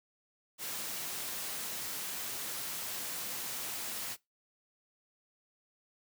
white noise, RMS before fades -39 dBFS, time 0.58-4.17 s, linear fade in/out 50 ms, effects noise-tail reverb RT60 0.2 s tail -22 dB re dry + high-pass 100 Hz 12 dB/octave

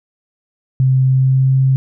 sine tone with pitch glide, 131 to 132.83 Hz, C3 to C3, +2 to +26 cents, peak -9 dBFS, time 0.8-1.76 s, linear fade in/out 0 ms, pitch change +24 cents, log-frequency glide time 1.05-1.55 s, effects none

